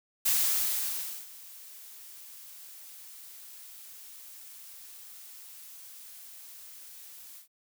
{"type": "noise with ADSR envelope", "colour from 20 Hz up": "blue", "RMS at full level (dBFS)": -25, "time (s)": [0.25, 7.48], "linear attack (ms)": 11, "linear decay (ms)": 1000, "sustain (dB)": -23, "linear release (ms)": 110, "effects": []}